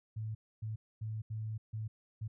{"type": "tone bursts at uneven times", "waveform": "sine", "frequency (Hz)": 109.3, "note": "A2", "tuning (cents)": -11, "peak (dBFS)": -36, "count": 6, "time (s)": [[0.16, 0.35], [0.62, 0.76], [1.01, 1.22], [1.3, 1.58], [1.73, 1.88], [2.21, 2.28]], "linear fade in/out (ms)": 10, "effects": []}